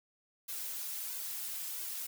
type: noise with flanger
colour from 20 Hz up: blue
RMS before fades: -40 dBFS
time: 0.48-2.07 s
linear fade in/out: 10 ms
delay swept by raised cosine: 1.9 to 5 ms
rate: 1.5 Hz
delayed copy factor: +0.95
effects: none